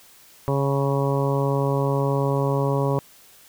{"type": "harmonic tone", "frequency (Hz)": 138.59, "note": "C#3", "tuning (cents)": 0, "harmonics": [1, 2, 3, 4, 5, 6, 7, 8], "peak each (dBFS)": [-22, -29, -26, -27, -36, -36, -30, -34], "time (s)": [0.48, 2.99], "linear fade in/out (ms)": 0, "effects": ["white hiss -51 dBFS RMS until 3.48 s"]}